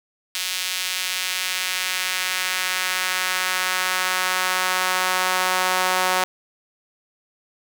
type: tone with high-pass filter sweep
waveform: sawtooth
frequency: 184.4 Hz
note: F#3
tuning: 6 cents flat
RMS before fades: -23 dBFS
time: 0.35-6.24 s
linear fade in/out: 0 ms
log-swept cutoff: 3100 to 830 Hz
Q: 1.1
effects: none